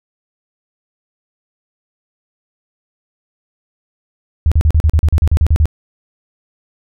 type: tone bursts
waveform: sine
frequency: 77.78 Hz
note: D#2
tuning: in tune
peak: -7 dBFS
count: 13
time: 4.46-5.656 s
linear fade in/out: 0 ms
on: 56 ms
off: 39 ms
effects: none